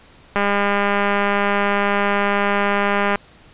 click train, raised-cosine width 0.5 ms, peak -4 dBFS, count 566, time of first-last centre 0.36-3.157 s, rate 202 Hz, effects pink hiss -48 dBFS RMS until 3.53 s + resampled to 8000 Hz

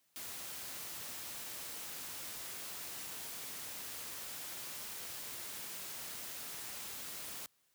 white noise, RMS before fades -45 dBFS, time 0.16-7.46 s, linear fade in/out 0 ms, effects white hiss -75 dBFS RMS until 7.74 s + high-pass 60 Hz 12 dB/octave

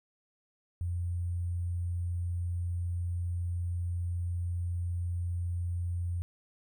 sine tone with sample-and-hold, 87.31 Hz, F2, in tune, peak -30 dBFS, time 0.81-6.22 s, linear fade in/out 0 ms, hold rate 8820 Hz, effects none

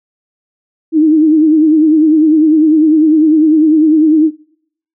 sine tone with vibrato, 310.9 Hz, D#4, 1 cent flat, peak -5 dBFS, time 0.92-4.31 s, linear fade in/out 50 ms, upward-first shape sine, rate 10 Hz, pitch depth 70 cents each way, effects noise-tail reverb RT60 0.7 s tail -26 dB re dry

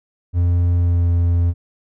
triangle tone with pitch glide, 87.31 to 86.16 Hz, F2 to F2, 0 to -23 cents, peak -11 dBFS, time 0.33-1.54 s, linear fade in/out 50 ms, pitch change -23 cents, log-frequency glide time 0.75-1.07 s, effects none

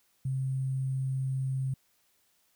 sine tone with sample-and-hold, 132.5 Hz, C3, 22 cents sharp, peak -28 dBFS, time 0.25-1.74 s, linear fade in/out 5 ms, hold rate 8820 Hz, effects white hiss -70 dBFS RMS until 2.55 s

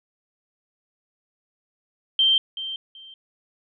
sine tone with echo, 3140 Hz, G7, 2 cents sharp, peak -15 dBFS, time 2.19-2.38 s, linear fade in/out 2 ms, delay 380 ms, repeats 2, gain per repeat -13 dB, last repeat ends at 3.14 s, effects none

